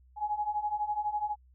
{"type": "beating tone pair", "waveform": "sine", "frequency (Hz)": [830.6, 842.6], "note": ["G#5", "G#5"], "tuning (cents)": [0, 25], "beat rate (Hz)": 12, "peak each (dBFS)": [-34, -31], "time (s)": [0.16, 1.36], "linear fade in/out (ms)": 50, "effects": ["added 63 Hz sine -57 dBFS peak until 1.54 s"]}